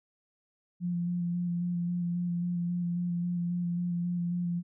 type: tone with vibrato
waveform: sine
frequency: 174.61 Hz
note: F3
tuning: in tune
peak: -28 dBFS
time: 0.8-4.63 s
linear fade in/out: 50 ms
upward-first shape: square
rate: 3.7 Hz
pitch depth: 15 cents each way
effects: none